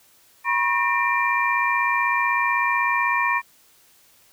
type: tone cluster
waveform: sine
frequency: 969 / 1085 / 1823 / 2375 Hz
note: B5 / C#6 / A#6 / D7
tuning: -33 / -37 / -39 / +19 cents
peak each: -24 dBFS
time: 0.44-3.42 s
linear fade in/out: 50 ms
effects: white hiss -56 dBFS RMS until 4.32 s